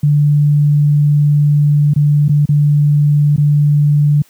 sine tone with dropouts, 146.83 Hz, D3, in tune, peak -7 dBFS, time 0.03-4.22 s, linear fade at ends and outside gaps 5 ms, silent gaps 1.936-1.96 / 2.282-2.292 / 2.455-2.489 / 3.362-3.378 s, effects white hiss -50 dBFS RMS until 4.29 s + high-pass 80 Hz 12 dB/octave

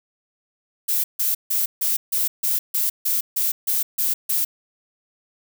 violet noise bursts, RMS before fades -21 dBFS, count 12, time 0.88-4.45 s, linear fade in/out 10 ms, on 160 ms, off 150 ms, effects none

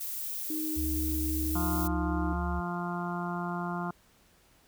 violet noise, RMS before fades -36 dBFS, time 0-1.88 s, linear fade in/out 10 ms
sine tone with pitch glide, 311.1 to 312.9 Hz, D#4 to D#4, 0 to +10 cents, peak -32 dBFS, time 0.5-2.33 s, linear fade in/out 2 ms, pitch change +10 cents, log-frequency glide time 0.72-1.81 s
sine tone, 71.8 Hz, D2, 39 cents flat, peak -31 dBFS, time 0.76-2.61 s, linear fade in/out 20 ms
harmonic tone, 175 Hz, F3, 4 cents sharp, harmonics 1 / 2 / 4 / 5 / 6 / 7 / 8, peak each -34 / -40 / -39 / -42 / -40 / -42 / -42 dBFS, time 1.55-3.91 s, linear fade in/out 5 ms
effects pink hiss -63 dBFS RMS until 4.67 s

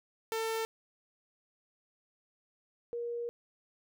sawtooth / sine tone pair in turn, 447.9 / 473.4 Hz, A4 / A#4, +31 / +27 cents, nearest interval minor second, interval 96 cents, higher second, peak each -28 / -34 dBFS, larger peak first, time 0.32-0.65 / 2.93-3.29 s, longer second, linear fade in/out 0 ms, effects none

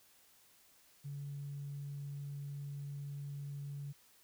sine tone, 141.9 Hz, C#3, 41 cents sharp, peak -40 dBFS, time 1.04-3.93 s, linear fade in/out 20 ms, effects tanh soft clip ceiling -36 dBFS + white hiss -66 dBFS RMS until 4.23 s

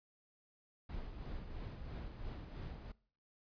brown noise with tremolo, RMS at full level -44 dBFS, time 0.89-2.92 s, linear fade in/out 5 ms, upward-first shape sine, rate 3 Hz, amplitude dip 45%, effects noise-tail reverb RT60 0.5 s tail -22 dB re dry + resampled to 11025 Hz

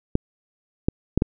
clicks, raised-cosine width 3 ms, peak -5 dBFS, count 4, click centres 0.154 / 0.885 / 1.176 / 1.221 s, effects none

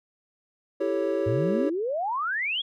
triangle chord, A dominant seventh, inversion second, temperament equal, 329.6 / 392 / 440 / 554.4 Hz, E4 / G4 / A4 / C#5, 0 / 0 / 0 / 0 cents, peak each -28 / -26 / -30 / -26 dBFS, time 0.8-1.7 s, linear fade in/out 10 ms
sine exponential sweep, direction up, 102.8 to 3401 Hz, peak -25 dBFS, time 1.26-2.62 s, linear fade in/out 10 ms
effects none

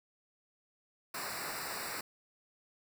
pink noise with comb filter, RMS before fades -40 dBFS, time 1.14-2.01 s, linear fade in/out 5 ms, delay 0.31 ms, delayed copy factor -1, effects none

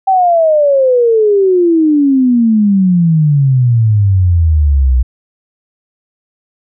sine exponential sweep, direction down, 780 to 60.6 Hz, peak -6 dBFS, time 0.07-5.03 s, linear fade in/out 10 ms, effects none

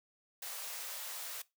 white high-pass noise, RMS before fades -43 dBFS, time 0.42-1.42 s, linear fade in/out 5 ms, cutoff 470 Hz, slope 96 dB/octave, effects noise-tail reverb RT60 0.2 s tail -19 dB re dry

